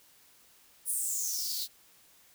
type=noise with high-pass filter sweep; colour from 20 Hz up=blue; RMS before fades=-33 dBFS; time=0.85-1.68 s; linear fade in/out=50 ms; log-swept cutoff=10000 to 3900 Hz; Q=6.7; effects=white hiss -61 dBFS RMS until 2.34 s